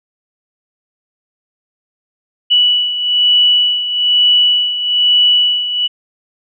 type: beating tone pair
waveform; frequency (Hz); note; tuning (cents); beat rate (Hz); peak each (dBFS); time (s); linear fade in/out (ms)
sine; 2951 / 2952.1; F#7 / F#7; -5 / -5; 1.1; -10 / -16; 2.5-5.88; 20
effects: none